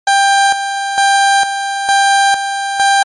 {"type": "tone with tremolo", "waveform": "30% pulse", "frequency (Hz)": 792, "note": "G5", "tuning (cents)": 18, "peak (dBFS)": -5, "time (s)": [0.07, 3.03], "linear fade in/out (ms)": 5, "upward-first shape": "square", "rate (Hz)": 1.1, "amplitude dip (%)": 60, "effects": ["MP3 48 kbps"]}